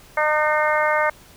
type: harmonic tone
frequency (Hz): 304.3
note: D#4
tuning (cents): -38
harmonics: 2 / 3 / 4 / 5 / 6 / 7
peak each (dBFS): -21 / -23 / -24 / -25 / -26 / -26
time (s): 0.17-1.1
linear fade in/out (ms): 5
effects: pink hiss -48 dBFS RMS until 1.36 s